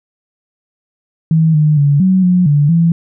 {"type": "tone with pitch steps", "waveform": "sine", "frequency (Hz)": [160.6, 151.9, 143.2, 187.5, 180.2, 145.6, 167.3], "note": ["E3", "D#3", "D3", "F#3", "F#3", "D3", "E3"], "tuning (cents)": [-45, -41, -43, 23, -45, -15, 26], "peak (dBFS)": -7, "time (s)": [1.31, 2.92], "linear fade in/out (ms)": 2, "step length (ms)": 230, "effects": []}